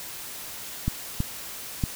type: clicks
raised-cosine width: 5 ms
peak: -11 / -12 / -11 dBFS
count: 3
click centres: 0.88 / 1.204 / 1.838 s
effects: white hiss -38 dBFS RMS until 1.95 s